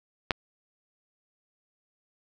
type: clicks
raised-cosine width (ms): 0.3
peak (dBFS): -6 / -28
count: 2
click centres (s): 0.308 / 0.317
effects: none